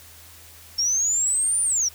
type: linear two-way sweep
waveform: sine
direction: up then down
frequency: 5430 to 9397 to 5470 Hz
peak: -19 dBFS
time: 0.78-1.89 s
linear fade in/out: 10 ms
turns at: 1.62 s
effects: added 82 Hz sine -51 dBFS peak until 1.94 s + white hiss -47 dBFS RMS until 1.94 s